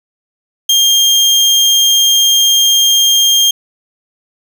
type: tone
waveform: 30% pulse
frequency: 3208 Hz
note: G7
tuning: 39 cents sharp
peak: -4 dBFS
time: 0.69-3.51 s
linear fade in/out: 5 ms
effects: none